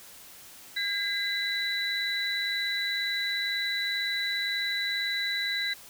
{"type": "tone cluster", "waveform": "sine", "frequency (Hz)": [1619, 2029, 3951], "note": ["G#6", "B6", "B7"], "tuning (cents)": [-45, 46, 0], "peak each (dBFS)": [-33, -32, -30], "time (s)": [0.76, 5.74], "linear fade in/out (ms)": 10, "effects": ["white hiss -49 dBFS RMS until 5.89 s"]}